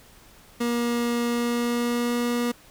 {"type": "tone with pitch glide", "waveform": "30% pulse", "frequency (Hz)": [237.7, 240.2], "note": ["A#3", "B3"], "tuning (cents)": [34, -48], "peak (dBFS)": -20, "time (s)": [0.6, 2.52], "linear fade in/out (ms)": 10, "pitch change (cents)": 18, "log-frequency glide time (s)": [1.24, 2.21], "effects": ["pink hiss -52 dBFS RMS until 2.7 s"]}